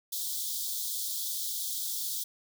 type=high-pass noise; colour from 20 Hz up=white; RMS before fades=-34 dBFS; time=0.12-2.24 s; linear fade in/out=10 ms; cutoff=3300 Hz; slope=96 dB/octave; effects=none